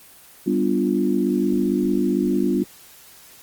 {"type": "chord", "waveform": "sine", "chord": "G dominant seventh", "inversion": "none", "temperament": "equal", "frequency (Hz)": [196, 246.9, 293.7, 349.2], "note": ["G3", "B3", "D4", "F4"], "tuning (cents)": [0, 0, 0, 0], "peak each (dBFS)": -23, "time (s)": [0.46, 2.64], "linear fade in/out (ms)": 10, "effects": ["white hiss -47 dBFS RMS until 3.42 s", "Opus 24 kbps"]}